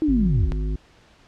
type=linear sweep; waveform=sine; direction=down; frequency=324.1 to 32.7 Hz; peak=-17 dBFS; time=0.02-0.52 s; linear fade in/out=0 ms
type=harmonic tone; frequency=51.91 Hz; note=G#1; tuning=in tune; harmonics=1 / 3 / 5 / 7; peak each=-22 / -32 / -36 / -39 dBFS; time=0.08-0.76 s; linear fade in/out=5 ms
effects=pink hiss -54 dBFS RMS until 1.27 s + low-pass 5000 Hz 12 dB/octave